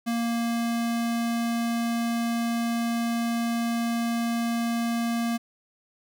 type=tone; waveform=square; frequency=233.1 Hz; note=A#3; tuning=in tune; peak=-25 dBFS; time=0.06-5.38 s; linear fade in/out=20 ms; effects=none